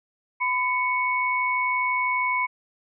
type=tone pair together; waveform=sine; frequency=1005.4 / 2217 Hz; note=B5 / C#7; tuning=+31 / 0 cents; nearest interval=octave + major second; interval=1369 cents; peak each=-24 dBFS; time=0.4-2.47 s; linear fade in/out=20 ms; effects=none